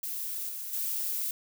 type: noise with level steps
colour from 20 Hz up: violet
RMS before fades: -35 / -38 / -32 dBFS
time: 0.03-1.31 s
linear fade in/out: 2 ms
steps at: 0.49 / 0.73 s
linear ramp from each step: 2 ms
effects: none